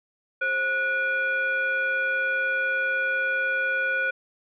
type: tone with frequency modulation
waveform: sine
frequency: 1465 Hz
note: F#6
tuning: 18 cents flat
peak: -22 dBFS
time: 0.41-4.11 s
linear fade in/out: 10 ms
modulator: 936 Hz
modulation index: 0.67
effects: none